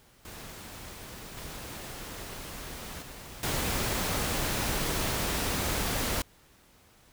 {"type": "noise with level steps", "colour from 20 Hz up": "pink", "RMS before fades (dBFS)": [-44, -41, -45, -30], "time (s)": [0.25, 6.22], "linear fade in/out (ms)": 2, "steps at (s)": [1.37, 3.02, 3.43], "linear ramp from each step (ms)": 2, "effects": ["pink hiss -60 dBFS RMS until 7.12 s"]}